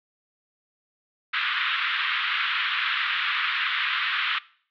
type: band-pass noise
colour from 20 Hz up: pink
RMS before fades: -26 dBFS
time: 1.33-4.39 s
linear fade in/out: 10 ms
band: 1200 to 3600 Hz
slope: 48 dB/octave
effects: noise-tail reverb RT60 0.5 s tail -20 dB re dry